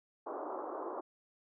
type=band-pass noise; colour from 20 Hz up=pink; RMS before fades=-41 dBFS; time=0.26-1.01 s; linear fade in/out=10 ms; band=310 to 1200 Hz; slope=48 dB/octave; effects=none